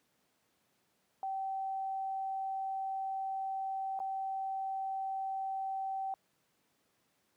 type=tone with dropouts; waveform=sine; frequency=772 Hz; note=G5; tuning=27 cents flat; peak=-34 dBFS; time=1.23-6.14 s; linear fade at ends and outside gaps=1 ms; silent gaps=3.991-4.001 s; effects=pink hiss -75 dBFS RMS until 7.36 s + high-pass 150 Hz 12 dB/octave